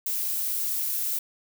violet noise, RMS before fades -28 dBFS, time 0.06-1.19 s, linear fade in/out 5 ms, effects none

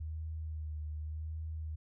sine tone with vibrato, 77.78 Hz, D#2, in tune, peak -37 dBFS, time 0-1.76 s, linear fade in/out 10 ms, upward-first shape sine, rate 0.87 Hz, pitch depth 34 cents each way, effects none

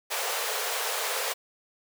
pink high-pass noise, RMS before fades -30 dBFS, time 0.1-1.34 s, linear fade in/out 20 ms, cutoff 420 Hz, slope 96 dB/octave, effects none

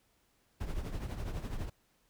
brown noise with tremolo, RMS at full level -34 dBFS, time 0.6-1.7 s, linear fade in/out 10 ms, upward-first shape triangle, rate 12 Hz, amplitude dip 70%, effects pink hiss -72 dBFS RMS until 2.09 s

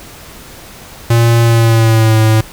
square tone with pitch glide, 116.54 to 110 Hz, A#2 to A2, 0 to 0 cents, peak -7 dBFS, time 1.1-2.41 s, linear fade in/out 5 ms, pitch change -100 cents, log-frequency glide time 1.42-2.18 s, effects pink hiss -34 dBFS RMS until 2.52 s

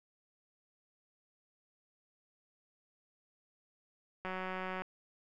click train, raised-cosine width 0.5 ms, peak -25 dBFS, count 107, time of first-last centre 4.25-4.82 s, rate 186 Hz, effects none

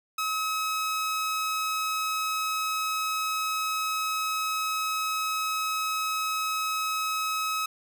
sawtooth tone, 1280 Hz, D#6, 49 cents sharp, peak -23 dBFS, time 0.18-7.66 s, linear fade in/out 5 ms, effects none

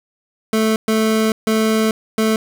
25% pulse tone bursts at uneven times, 219.6 Hz, A3, 3 cents flat, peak -10 dBFS, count 4, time 0.53-0.76 / 0.88-1.32 / 1.47-1.91 / 2.18-2.36 s, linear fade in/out 2 ms, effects none

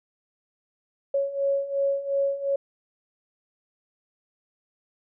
sine beating tone pair, 553 / 555.8 Hz, C#5 / C#5, -4 / +4 cents, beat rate 2.8 Hz, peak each -28 / -24 dBFS, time 1.14-2.56 s, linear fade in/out 5 ms, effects none

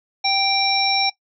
harmonic tone, 784 Hz, G5, in tune, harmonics 1 / 3 / 5 / 7, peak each -21 / -24 / -24 / -22 dBFS, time 0.24-1.1 s, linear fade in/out 10 ms, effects noise-tail reverb RT60 0.1 s tail -18 dB re dry

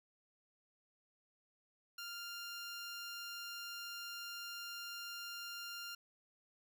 15% pulse tone, 1396.9 Hz, F6, in tune, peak -38 dBFS, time 1.98-5.95 s, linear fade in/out 5 ms, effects none

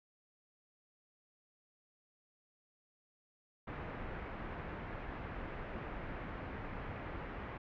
pink low-pass noise, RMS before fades -44 dBFS, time 3.67-7.58 s, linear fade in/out 10 ms, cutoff 2200 Hz, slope 24 dB/octave, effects none

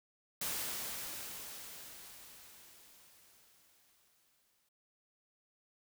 white noise with exponential decay, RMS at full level -37 dBFS, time 0.41-4.69 s, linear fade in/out 5 ms, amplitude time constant 930 ms, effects none

